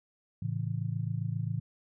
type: chord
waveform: sine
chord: A major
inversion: none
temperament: just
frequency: 110 / 137.5 / 165 Hz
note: A2 / C#3 / E3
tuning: 0 / -14 / +2 cents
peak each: -33 / -35 / -36 dBFS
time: 0.42-1.6 s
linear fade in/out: 5 ms
effects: none